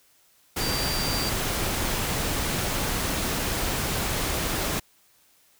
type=tone in noise; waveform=sine; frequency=4699 Hz; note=D8; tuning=in tune; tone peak=-30 dBFS; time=0.6-1.3 s; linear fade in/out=10 ms; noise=pink; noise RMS=-27 dBFS; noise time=0.56-4.8 s; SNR=-6 dB; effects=white hiss -61 dBFS RMS until 5.59 s